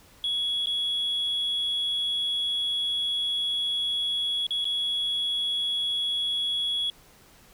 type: tone with dropouts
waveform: sine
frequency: 3355 Hz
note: G#7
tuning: 17 cents sharp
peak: -23 dBFS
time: 0.24-6.9 s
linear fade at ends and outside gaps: 1 ms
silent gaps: 0.659-0.67 / 4.467-4.507 / 4.644-4.653 s
effects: tanh soft clip ceiling -22 dBFS + pink hiss -55 dBFS RMS until 7.53 s